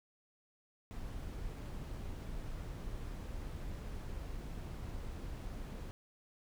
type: noise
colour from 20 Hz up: brown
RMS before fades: -43 dBFS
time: 0.91-5.91 s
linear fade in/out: 0 ms
effects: none